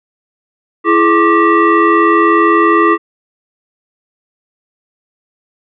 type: tone with frequency modulation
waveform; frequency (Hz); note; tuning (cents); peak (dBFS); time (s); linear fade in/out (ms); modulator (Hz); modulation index
sine; 422.2; G#4; +29; -6; 0.84-2.98; 50; 756; 1.7
effects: none